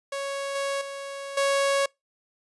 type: tone with level steps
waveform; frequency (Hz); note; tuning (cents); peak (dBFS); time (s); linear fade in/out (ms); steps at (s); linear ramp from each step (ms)
sawtooth; 554.4; C#5; 0; -25 / -22 / -30 / -17; 0.12-1.86; 5; 0.55 / 0.81 / 1.37; 5
effects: noise-tail reverb RT60 0.2 s tail -26 dB re dry + resampled to 24000 Hz